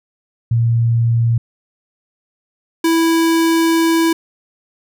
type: tone pair in turn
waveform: sine / square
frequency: 116.4 / 329.2 Hz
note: A#2 / E4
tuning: -2 / -2 cents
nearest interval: octave + tritone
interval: 1800 cents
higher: second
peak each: -11 / -12 dBFS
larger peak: first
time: 0.51-1.38 / 2.84-4.13 s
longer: second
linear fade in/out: 5 ms
effects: none